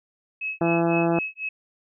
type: tone with tremolo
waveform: sine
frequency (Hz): 2574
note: E7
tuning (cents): -42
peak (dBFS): -25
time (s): 0.41-1.49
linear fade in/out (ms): 5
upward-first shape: sine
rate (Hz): 4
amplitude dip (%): 100
type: harmonic tone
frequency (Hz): 168.3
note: E3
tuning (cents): +36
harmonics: 1 / 2 / 3 / 4 / 5 / 6 / 7 / 8 / 9 / 10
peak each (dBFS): -25 / -22 / -30 / -26 / -30 / -39 / -38 / -39 / -42 / -45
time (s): 0.61-1.19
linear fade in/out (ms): 2
effects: none